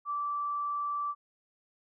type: tone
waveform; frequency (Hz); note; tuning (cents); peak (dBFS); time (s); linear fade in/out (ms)
sine; 1164; D6; -16; -30; 0.05-1.15; 50
effects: none